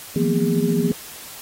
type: tone cluster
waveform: sine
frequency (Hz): 163.1 / 177.5 / 227.1 / 245.8 / 407.7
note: E3 / F3 / A#3 / B3 / G#4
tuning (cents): -18 / +28 / -45 / -8 / -32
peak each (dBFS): -23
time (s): 0.16-0.92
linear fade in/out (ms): 2
effects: white hiss -38 dBFS RMS until 1.41 s + AAC 48 kbps